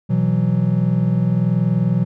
triangle chord, B suspended fourth, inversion none, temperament equal, 123.47 / 164.81 / 185 Hz, B2 / E3 / F#3, 0 / 0 / 0 cents, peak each -17 dBFS, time 0.09-2.05 s, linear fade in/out 20 ms, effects none

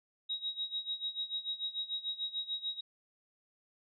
sine tone with tremolo, 3806 Hz, A#7, 35 cents sharp, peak -32 dBFS, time 0.29-2.81 s, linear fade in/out 10 ms, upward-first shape sine, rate 6.8 Hz, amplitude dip 85%, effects none

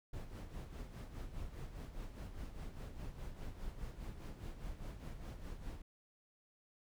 brown noise with tremolo, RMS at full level -44 dBFS, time 0.13-5.82 s, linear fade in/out 5 ms, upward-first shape sine, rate 4.9 Hz, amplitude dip 60%, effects none

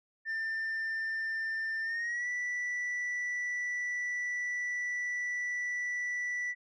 sine tone with pitch glide, 1791 to 1964.4 Hz, A6 to B6, +30 to -10 cents, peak -29 dBFS, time 0.25-6.55 s, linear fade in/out 50 ms, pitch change +160 cents, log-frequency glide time 1.82-2.28 s, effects tanh soft clip ceiling -31 dBFS

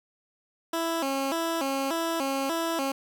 15% pulse tone with vibrato, 300 Hz, D4, 37 cents sharp, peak -20 dBFS, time 0.73-2.92 s, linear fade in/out 5 ms, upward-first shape square, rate 1.7 Hz, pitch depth 170 cents each way, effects 10-bit

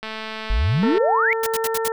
click train, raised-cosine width 0.3 ms, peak -15 dBFS, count 209, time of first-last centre 0.03-0.98 s, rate 219 Hz
sine exponential sweep, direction up, 41.2 to 2283 Hz, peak -16 dBFS, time 0.5-1.33 s, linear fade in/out 0 ms
harmonic tone, 450 Hz, A4, 39 cents sharp, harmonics 1 / 2 / 3 / 4, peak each -22 / -28 / -32 / -34 dBFS, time 0.83-1.92 s, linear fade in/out 0 ms
white noise bursts, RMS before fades -25 dBFS, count 5, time 1.43-1.882 s, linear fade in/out 5 ms, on 36 ms, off 68 ms
effects none

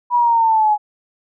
sine linear sweep, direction down, 978 to 833 Hz, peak -11 dBFS, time 0.1-0.78 s, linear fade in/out 50 ms, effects none

